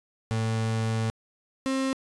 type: tone pair in turn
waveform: 35% pulse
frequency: 111.9 / 266.1 Hz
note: A2 / C4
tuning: +30 / +29 cents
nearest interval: octave + minor third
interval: 1499 cents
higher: second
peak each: -23 / -23 dBFS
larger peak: neither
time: 0.31-1.1 / 1.66-1.93 s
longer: first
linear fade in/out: 0 ms
effects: resampled to 22050 Hz